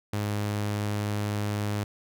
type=tone; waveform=sawtooth; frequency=103.83 Hz; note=G#2; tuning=in tune; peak=-23 dBFS; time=0.13-1.84 s; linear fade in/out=5 ms; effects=none